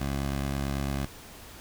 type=tone; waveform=15% pulse; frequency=69 Hz; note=C#2; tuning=7 cents flat; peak=-22 dBFS; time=0-1.06 s; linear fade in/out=10 ms; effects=pink hiss -47 dBFS RMS until 1.6 s